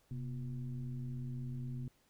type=tone with frequency modulation; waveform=sine; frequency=130.2 Hz; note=C3; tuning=8 cents flat; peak=-38 dBFS; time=0.11-1.88 s; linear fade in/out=2 ms; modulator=112 Hz; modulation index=0.76; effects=pink hiss -72 dBFS RMS until 2.09 s